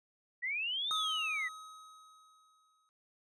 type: linear two-way sweep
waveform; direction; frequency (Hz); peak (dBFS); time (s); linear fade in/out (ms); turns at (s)
sine; up then down; 1894 to 3729 to 1894; -33; 0.42-1.49; 20; 0.92
type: tone with exponential decay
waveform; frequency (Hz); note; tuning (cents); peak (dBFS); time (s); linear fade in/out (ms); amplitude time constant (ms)
square; 1269; D#6; +34; -34; 0.91-2.89; 0; 430
effects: resampled to 24000 Hz